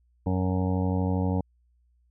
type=harmonic tone; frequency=92.5 Hz; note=F#2; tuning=in tune; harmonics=1 / 2 / 3 / 5 / 6 / 7 / 8 / 9 / 10; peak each=-26 / -28 / -31 / -35 / -38 / -47 / -41 / -39 / -43 dBFS; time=0.26-1.41 s; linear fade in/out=5 ms; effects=added 60 Hz sine -62 dBFS peak until 2.1 s